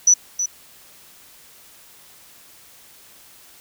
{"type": "tone with echo", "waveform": "sine", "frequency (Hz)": 5940, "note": "F#8", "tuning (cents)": 6, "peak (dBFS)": -9, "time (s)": [0.07, 0.14], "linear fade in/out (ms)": 5, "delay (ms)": 320, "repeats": 1, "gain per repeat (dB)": -10, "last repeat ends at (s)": 0.46, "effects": ["white hiss -48 dBFS RMS until 3.6 s"]}